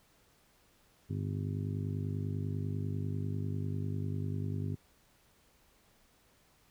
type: harmonic tone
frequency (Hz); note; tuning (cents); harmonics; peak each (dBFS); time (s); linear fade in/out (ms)
50.1; G1; +38; 2 / 3 / 4 / 5 / 6 / 7 / 8; -35 / -38 / -48 / -42 / -50 / -52 / -49; 1.09-4.76; 20
effects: pink hiss -67 dBFS RMS until 6.7 s